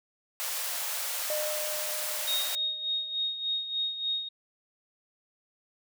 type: high-pass noise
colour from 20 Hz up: white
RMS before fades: -33 dBFS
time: 0.4-2.55 s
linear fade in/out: 0 ms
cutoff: 490 Hz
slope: 96 dB/octave
type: tone with exponential decay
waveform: triangle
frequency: 608 Hz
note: D#5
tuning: 40 cents flat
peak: -27 dBFS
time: 1.3-3.28 s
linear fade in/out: 1 ms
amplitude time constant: 430 ms
type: tone with tremolo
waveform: sine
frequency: 3729 Hz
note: A#7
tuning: in tune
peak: -26 dBFS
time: 2.27-4.29 s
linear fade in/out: 10 ms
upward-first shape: sine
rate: 3.4 Hz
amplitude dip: 65%
effects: none